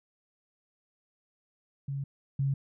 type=tone pair in turn; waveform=sine; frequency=138.59 / 137.47 Hz; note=C#3 / C#3; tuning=0 / -14 cents; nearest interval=unison; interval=14 cents; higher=first; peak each=-31 / -25 dBFS; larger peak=second; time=1.88-2.04 / 2.39-2.54 s; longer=first; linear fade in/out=5 ms; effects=none